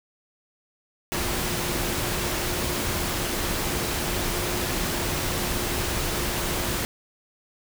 sine tone in noise, 353.8 Hz, F4, 23 cents sharp, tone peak -36 dBFS, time 1.12-6.85 s, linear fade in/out 0 ms, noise pink, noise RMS -27 dBFS, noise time 1.12-6.85 s, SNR -12 dB, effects none

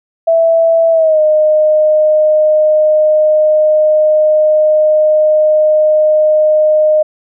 sine tone with pitch glide, 659.3 to 615.1 Hz, E5 to D#5, 0 to -20 cents, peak -6 dBFS, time 0.27-7.03 s, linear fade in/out 10 ms, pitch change -120 cents, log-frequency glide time 0.91-1.2 s, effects none

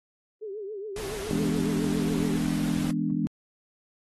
sine tone with vibrato, 410.3 Hz, G#4, 21 cents flat, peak -33 dBFS, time 0.41-2.37 s, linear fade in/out 20 ms, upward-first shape triangle, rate 7.2 Hz, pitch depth 140 cents each way
pink noise, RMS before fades -38 dBFS, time 0.96-2.91 s, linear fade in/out 2 ms
sine chord, E dominant seventh, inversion none, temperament equal with one note detuned, 164.24 / 207.7 / 246.9 / 293.7 Hz, E3 / G#3 / B3 / D4, -6 / 0 / 0 / 0 cents, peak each -30 dBFS, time 1.31-3.27 s, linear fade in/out 0 ms
effects AAC 32 kbps

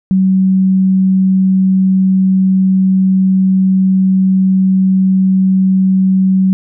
sine tone, 189.2 Hz, F#3, 39 cents sharp, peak -7 dBFS, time 0.11-6.53 s, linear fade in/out 0 ms, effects none

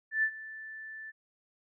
sine tone with ADSR envelope, 1760 Hz, A6, in tune, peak -23 dBFS, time 0.11-1.12 s, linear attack 120 ms, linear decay 72 ms, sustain -18 dB, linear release 27 ms, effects none

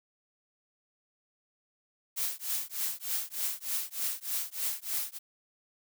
blue noise with tremolo, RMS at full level -30 dBFS, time 2.16-5.19 s, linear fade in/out 20 ms, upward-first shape triangle, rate 3.3 Hz, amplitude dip 100%, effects none

